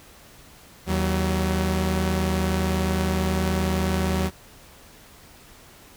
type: tone pair together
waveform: sawtooth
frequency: 79.3 / 188.6 Hz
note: D#2 / F#3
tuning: +33 / +33 cents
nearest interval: octave + minor third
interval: 1500 cents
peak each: -20 dBFS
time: 0.86-4.31 s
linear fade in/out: 50 ms
effects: pink hiss -49 dBFS RMS until 5.96 s